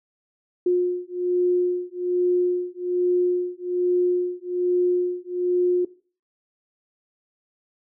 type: beating tone pair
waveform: sine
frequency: 357.3 / 358.5 Hz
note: F4 / F4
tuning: +40 / +45 cents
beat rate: 1.2 Hz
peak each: -22 dBFS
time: 0.66-5.85 s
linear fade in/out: 5 ms
effects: noise-tail reverb RT60 0.4 s tail -19 dB re dry